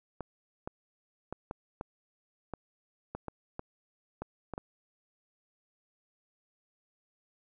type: clicks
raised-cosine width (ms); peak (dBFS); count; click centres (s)
1; -23; 12; 0.207 / 0.675 / 1.326 / 1.511 / 1.811 / 2.537 / 3.15 / 3.283 / 3.594 / 4.22 / 4.537 / 4.579
effects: none